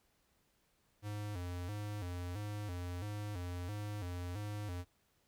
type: tone with vibrato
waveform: square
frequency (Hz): 96.2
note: G2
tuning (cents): -32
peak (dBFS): -40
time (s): 1.02-4.85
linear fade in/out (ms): 50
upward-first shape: square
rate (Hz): 1.5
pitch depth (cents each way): 140
effects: pink hiss -75 dBFS RMS until 5.27 s